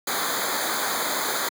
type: noise with comb filter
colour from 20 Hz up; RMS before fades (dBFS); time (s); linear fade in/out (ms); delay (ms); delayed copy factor
pink; -26; 0.07-1.49; 5; 0.36; -1
effects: high-pass 200 Hz 12 dB/octave